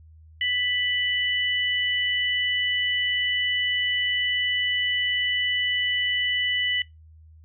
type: tone pair together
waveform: sine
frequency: 1975.5 / 2974 Hz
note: B6 / F#7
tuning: 0 / +8 cents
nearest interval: perfect fifth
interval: 708 cents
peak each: -25 dBFS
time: 0.41-6.82 s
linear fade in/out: 2 ms
effects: noise-tail reverb RT60 0.2 s tail -23 dB re dry + added 79 Hz sine -47 dBFS peak until 7.44 s